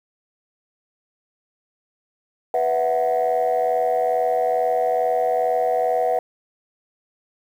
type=chord; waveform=sine; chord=B suspended fourth; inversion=none; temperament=just; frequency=493.9 / 658.5 / 740.8 Hz; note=B4 / E5 / F#5; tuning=0 / -2 / +2 cents; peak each=-21 / -21 / -20 dBFS; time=2.54-6.19 s; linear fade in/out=2 ms; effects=tanh soft clip ceiling -12 dBFS + 8-bit